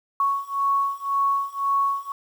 sine beating tone pair, 1108.7 / 1110.6 Hz, C#6 / C#6, 0 / +3 cents, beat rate 1.9 Hz, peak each -24 / -23 dBFS, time 0.2-2.12 s, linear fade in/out 2 ms, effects 8-bit

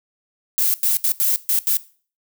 violet noise bursts at uneven times, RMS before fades -18 dBFS, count 6, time 0.58-0.74 / 0.83-0.97 / 1.04-1.12 / 1.2-1.36 / 1.49-1.59 / 1.67-1.77 s, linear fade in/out 0 ms, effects noise-tail reverb RT60 0.4 s tail -18 dB re dry

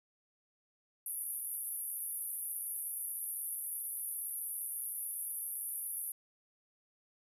pink band-pass noise, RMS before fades -40 dBFS, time 1.06-6.12 s, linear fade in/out 2 ms, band 9900 to 13000 Hz, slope 96 dB/octave, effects resampled to 32000 Hz

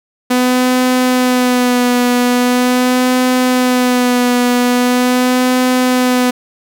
sawtooth tone with vibrato, 249.4 Hz, B3, 17 cents sharp, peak -6 dBFS, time 0.3-6.31 s, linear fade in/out 10 ms, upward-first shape sine, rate 0.42 Hz, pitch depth 28 cents each way, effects none

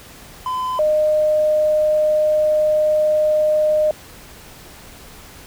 triangle / sine tone pair in turn, 1017 / 611.8 Hz, C6 / D#5, -50 / -29 cents, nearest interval major sixth, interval 879 cents, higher first, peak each -18 / -13 dBFS, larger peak second, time 0.46-0.79 / 0.79-3.91 s, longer second, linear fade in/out 2 ms, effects pink hiss -41 dBFS RMS until 5.46 s

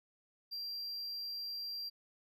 triangle tone, 4736 Hz, D8, 14 cents sharp, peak -38 dBFS, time 0.51-1.9 s, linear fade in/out 20 ms, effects none

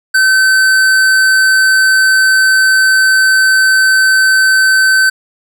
sine tone with hard clipping, 1535 Hz, G6, 37 cents flat, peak -8 dBFS, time 0.14-5.1 s, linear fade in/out 10 ms, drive 14 dB, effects none

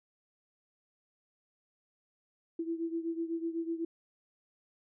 sine beating tone pair, 329.6 / 337.6 Hz, E4 / E4, 0 / +41 cents, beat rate 8 Hz, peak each -34 / -38 dBFS, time 2.59-3.85 s, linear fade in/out 5 ms, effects none

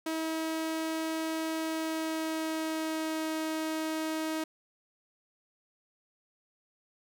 sawtooth tone with pitch glide, 320.7 to 316.3 Hz, E4 to D#4, -48 to +29 cents, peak -27 dBFS, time 0.06-4.44 s, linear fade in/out 5 ms, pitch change -23 cents, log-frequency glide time 1.56-3.33 s, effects none

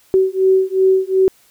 sine beating tone pair, 378 / 380.7 Hz, F#4 / F#4, +37 / +49 cents, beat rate 2.7 Hz, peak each -14 dBFS, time 0.14-1.28 s, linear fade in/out 0 ms, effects white hiss -53 dBFS RMS until 1.5 s

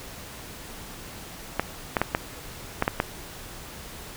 clicks, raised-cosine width 0.5 ms, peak -6 dBFS, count 7, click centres 1.596 / 1.968 / 2.016 / 2.149 / 2.824 / 2.879 / 3.001 s, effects pink hiss -41 dBFS RMS until 4.16 s

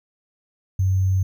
sine tone with sample-and-hold, 94.4 Hz, F#2, 35 cents sharp, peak -16 dBFS, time 0.79-1.23 s, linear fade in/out 5 ms, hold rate 6300 Hz, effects none

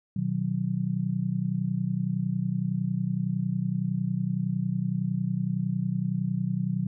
sine chord, B major, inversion none, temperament just, 123.47 / 154.34 / 185.21 Hz, B2 / D#3 / F#3, 0 / -14 / +2 cents, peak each -31 / -30 / -28 dBFS, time 0.16-6.87 s, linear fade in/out 5 ms, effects none

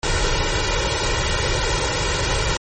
pink noise with comb filter, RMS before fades -20 dBFS, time 0.03-2.57 s, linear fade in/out 2 ms, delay 2.1 ms, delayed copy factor +0.8, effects low-pass 10000 Hz 12 dB/octave + MP3 32 kbps

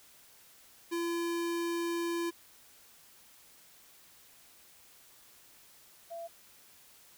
square / sine tone pair in turn, 340 / 674.3 Hz, F4 / E5, -46 / +39 cents, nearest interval octave, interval 1185 cents, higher second, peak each -32 / -39 dBFS, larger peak first, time 0.91-2.31 / 6.1-6.28 s, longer first, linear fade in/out 20 ms, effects white hiss -59 dBFS RMS until 7.17 s

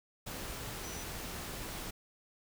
sine tone in noise, 5920 Hz, F#8, in tune, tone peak -48 dBFS, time 0.83-1.04 s, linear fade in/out 10 ms, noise pink, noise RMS -42 dBFS, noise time 0.26-1.91 s, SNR -9 dB, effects none

